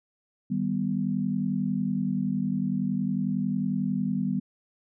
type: chord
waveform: sine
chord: Eb augmented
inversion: none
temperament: equal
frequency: 155.56 / 196 / 246.9 Hz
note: Eb3 / G3 / B3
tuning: 0 / 0 / 0 cents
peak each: -32 / -27 / -29 dBFS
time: 0.5-4.4 s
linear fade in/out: 10 ms
effects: none